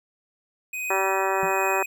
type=tone with tremolo; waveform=square; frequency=2503 Hz; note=D#7; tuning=10 cents sharp; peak=-27 dBFS; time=0.73-1.86 s; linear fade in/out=5 ms; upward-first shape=triangle; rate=1.3 Hz; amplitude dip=60%
type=harmonic tone; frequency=192.4 Hz; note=G3; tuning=32 cents flat; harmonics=2 / 3 / 4 / 5 / 6 / 7 / 8 / 9 / 10; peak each=-27 / -30 / -28 / -28 / -32 / -32 / -35 / -34 / -36 dBFS; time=0.9-1.83 s; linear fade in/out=5 ms
type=tone with exponential decay; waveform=sine; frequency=174.61 Hz; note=F3; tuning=in tune; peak=-28 dBFS; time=1.43-1.55 s; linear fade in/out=0 ms; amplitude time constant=25 ms
effects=none